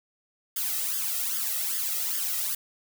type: noise with flanger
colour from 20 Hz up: blue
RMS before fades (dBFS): -29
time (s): 0.56-2.55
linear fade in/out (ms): 5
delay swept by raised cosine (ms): 0.6 to 1.58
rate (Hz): 2.5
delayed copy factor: +0.8
effects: none